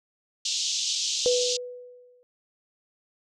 white band-pass noise, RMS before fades -28 dBFS, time 0.45-1.57 s, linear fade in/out 5 ms, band 3000 to 6900 Hz, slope 48 dB/octave
sine tone with exponential decay, 493.9 Hz, B4, in tune, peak -18 dBFS, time 1.26-2.23 s, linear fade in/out 0 ms, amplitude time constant 210 ms
effects none

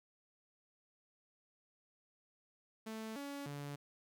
sawtooth tone with pitch steps, 220.6 / 282.4 / 143.6 Hz, A3 / C#4 / D3, +5 / +32 / -39 cents, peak -39 dBFS, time 2.86-3.76 s, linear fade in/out 10 ms, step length 300 ms, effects 13-bit

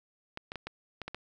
clicks, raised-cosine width 0.3 ms, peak -22 dBFS, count 7, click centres 0.374 / 0.519 / 0.557 / 0.67 / 1.017 / 1.08 / 1.146 s, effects none

